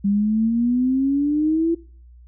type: exponential sweep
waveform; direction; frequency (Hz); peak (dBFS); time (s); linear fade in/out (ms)
sine; up; 197.7 to 338.2; -16; 0.04-1.75; 10
effects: noise-tail reverb RT60 0.4 s tail -20 dB re dry + added 60 Hz sine -43 dBFS peak until 2.27 s